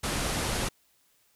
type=low-pass noise; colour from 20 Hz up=pink; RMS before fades=-30 dBFS; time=0.03-0.69 s; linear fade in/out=10 ms; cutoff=12000 Hz; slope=96 dB/octave; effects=white hiss -67 dBFS RMS until 1.35 s